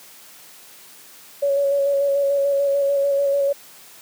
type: tone with vibrato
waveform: sine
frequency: 560 Hz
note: C#5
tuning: 18 cents sharp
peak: -16 dBFS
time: 1.42-3.53 s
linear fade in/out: 10 ms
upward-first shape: square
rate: 6.8 Hz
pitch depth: 17 cents each way
effects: white hiss -45 dBFS RMS until 4.01 s + high-pass 150 Hz 12 dB/octave